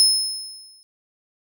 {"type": "tone with exponential decay", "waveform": "30% pulse", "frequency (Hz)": 5190, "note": "E8", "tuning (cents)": -28, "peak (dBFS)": -7, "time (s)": [0, 0.83], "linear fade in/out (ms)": 0, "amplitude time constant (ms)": 180, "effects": []}